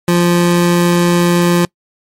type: tone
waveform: 25% pulse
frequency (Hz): 174.1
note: F3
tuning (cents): -5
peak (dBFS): -5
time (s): 0.08-1.65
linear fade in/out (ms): 2
effects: noise-tail reverb RT60 0.1 s tail -25 dB re dry + MP3 64 kbps